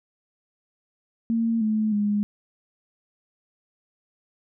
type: tone with pitch steps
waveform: sine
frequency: 228.5 / 216.2 / 206.6 Hz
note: A#3 / A3 / G#3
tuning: -34 / -30 / -9 cents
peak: -20 dBFS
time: 1.3-2.23 s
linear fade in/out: 0 ms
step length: 310 ms
effects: none